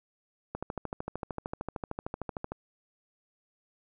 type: click train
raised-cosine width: 1 ms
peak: -20 dBFS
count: 27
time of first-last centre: 0.55-2.52 s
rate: 13.2 Hz
effects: none